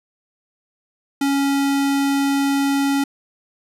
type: tone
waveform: square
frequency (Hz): 278.1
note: C#4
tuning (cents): +6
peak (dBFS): -17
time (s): 1.21-3.04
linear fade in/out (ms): 5
effects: resampled to 32000 Hz + 9-bit